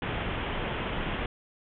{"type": "low-pass noise", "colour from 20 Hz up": "pink", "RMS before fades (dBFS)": -32, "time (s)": [0.02, 1.26], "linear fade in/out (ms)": 2, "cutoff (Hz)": 3400, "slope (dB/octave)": 96, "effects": []}